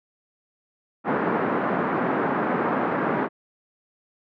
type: band-pass noise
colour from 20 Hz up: pink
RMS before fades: -24 dBFS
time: 1.04-3.29 s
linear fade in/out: 50 ms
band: 190 to 1600 Hz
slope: 24 dB/octave
effects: none